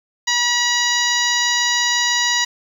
harmonic tone, 966 Hz, B5, 39 cents flat, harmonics 1 / 2 / 3 / 4 / 5 / 6 / 7, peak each -25 / -20 / -25 / -22 / -24 / -25 / -25 dBFS, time 0.27-2.45 s, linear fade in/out 10 ms, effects 7-bit

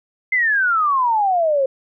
sine exponential sweep, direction down, 2095 to 521 Hz, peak -14 dBFS, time 0.32-1.66 s, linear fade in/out 5 ms, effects none

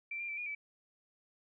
sine tone with pitch steps, 2344 / 2389 / 2326 / 2437 / 2306 Hz, D7 / D7 / D7 / D#7 / D7, -4 / +29 / -17 / -37 / -32 cents, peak -37 dBFS, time 0.11-0.55 s, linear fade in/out 5 ms, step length 88 ms, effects none

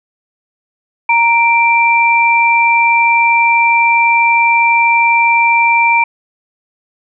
sine tone pair together, 932.3 / 2353 Hz, A#5 / D7, 0 / +3 cents, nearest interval octave + major third, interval 1603 cents, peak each -10 dBFS, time 1.09-6.04 s, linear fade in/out 5 ms, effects none

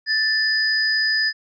sine tone pair together, 1760 / 4978 Hz, A6 / D#8, 0 / 0 cents, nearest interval octave + tritone, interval 1800 cents, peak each -19 / -21 dBFS, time 0.06-1.33 s, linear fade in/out 50 ms, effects none

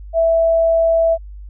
sine tone, 659.3 Hz, E5, in tune, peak -11 dBFS, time 0.13-1.18 s, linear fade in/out 50 ms, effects added 50 Hz sine -31 dBFS peak until 1.49 s

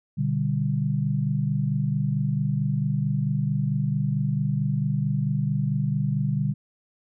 sine chord, G major, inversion first, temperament just, 122.5 / 147 / 196 Hz, B2 / D3 / G3, -14 / +2 / 0 cents, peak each -27 / -24 / -28 dBFS, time 0.17-6.54 s, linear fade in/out 20 ms, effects none

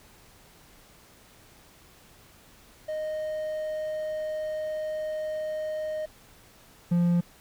triangle tone pair in turn, 619 / 173.7 Hz, D#5 / F3, -9 / -9 cents, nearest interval octave + minor seventh, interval 2200 cents, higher first, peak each -27 / -18 dBFS, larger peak second, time 2.88-6.06 / 6.91-7.21 s, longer first, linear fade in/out 10 ms, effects pink hiss -55 dBFS RMS until 7.4 s

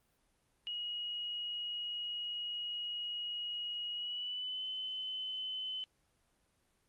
sine tone with pitch glide, 2895 to 3037 Hz, F#7 to F#7, -38 to +44 cents, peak -37 dBFS, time 0.67-5.84 s, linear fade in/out 0 ms, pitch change +82 cents, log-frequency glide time 3.94-4.63 s, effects pink hiss -75 dBFS RMS until 6.88 s + Opus 32 kbps

